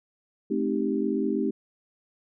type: chord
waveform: sine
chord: A half-diminished seventh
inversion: none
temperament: equal with one note detuned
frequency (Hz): 215.7 / 261.6 / 311.1 / 392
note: A3 / C4 / Eb4 / G4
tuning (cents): -34 / 0 / 0 / 0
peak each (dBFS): -29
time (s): 0.5-1.51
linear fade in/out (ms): 10
effects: none